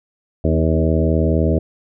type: harmonic tone with a mistuned harmonic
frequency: 79.9 Hz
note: D#2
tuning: 47 cents sharp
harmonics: 1 / 2 / 3 / 4 / 5 / 6 / 7 / 8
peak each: -17 / -20 / -22 / -23 / -24 / -25 / -25 / -26 dBFS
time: 0.44-1.59 s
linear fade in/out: 5 ms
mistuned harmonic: 4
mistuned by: -23 cents
effects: none